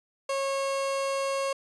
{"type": "tone", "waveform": "30% pulse", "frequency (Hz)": 546, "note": "C#5", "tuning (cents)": -26, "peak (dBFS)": -24, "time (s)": [0.29, 1.53], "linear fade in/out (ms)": 5, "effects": ["resampled to 24000 Hz"]}